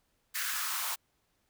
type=noise with high-pass filter sweep; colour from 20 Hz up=white; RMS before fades=-34 dBFS; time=0.34-0.96 s; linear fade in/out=20 ms; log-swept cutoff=1700 to 900 Hz; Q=3; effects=pink hiss -75 dBFS RMS until 1.49 s